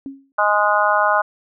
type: tone with exponential decay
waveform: sine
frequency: 273.1 Hz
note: C#4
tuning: 26 cents flat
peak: -24 dBFS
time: 0.06-0.32 s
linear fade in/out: 1 ms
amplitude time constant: 55 ms
type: harmonic tone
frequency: 207.7 Hz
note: G#3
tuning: in tune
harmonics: 3 / 4 / 5 / 6 / 7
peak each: -20 / -20 / -20 / -20 / -20 dBFS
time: 0.38-1.22 s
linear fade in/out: 10 ms
effects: none